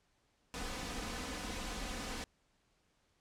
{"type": "noise with comb filter", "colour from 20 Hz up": "pink", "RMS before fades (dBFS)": -41, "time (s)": [0.54, 2.24], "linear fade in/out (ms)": 0, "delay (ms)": 4, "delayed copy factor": 0.6, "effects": ["pink hiss -75 dBFS RMS until 3.2 s", "low-pass 8000 Hz 12 dB/octave"]}